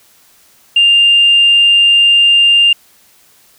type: tone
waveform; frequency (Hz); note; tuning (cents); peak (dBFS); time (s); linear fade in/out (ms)
sine; 2799; F7; +3; -4; 0.76-2.73; 5
effects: tanh soft clip ceiling 0 dBFS + white hiss -48 dBFS RMS until 3.58 s